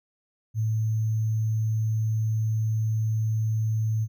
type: tone with sample-and-hold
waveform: sine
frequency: 110 Hz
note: A2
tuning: in tune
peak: -22 dBFS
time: 0.54-4.08 s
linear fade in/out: 50 ms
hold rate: 6300 Hz
effects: none